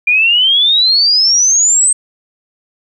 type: exponential sweep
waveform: sine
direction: up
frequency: 2387 to 8372 Hz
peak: -7 dBFS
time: 0.07-1.93 s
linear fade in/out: 5 ms
effects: 8-bit